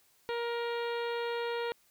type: harmonic tone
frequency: 471 Hz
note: A#4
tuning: 18 cents sharp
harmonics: 1 / 2 / 3 / 4 / 5 / 6 / 7 / 8 / 9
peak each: -33 / -39 / -43 / -45 / -47 / -49 / -50 / -51 / -52 dBFS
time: 0.29-1.72 s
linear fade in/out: 0 ms
effects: white hiss -67 dBFS RMS until 1.9 s